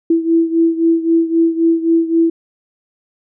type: beating tone pair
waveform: sine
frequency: 329.6 / 333.4 Hz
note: E4 / E4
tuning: 0 / +20 cents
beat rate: 3.8 Hz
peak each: -12 / -16 dBFS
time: 0.1-2.3 s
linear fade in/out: 5 ms
effects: none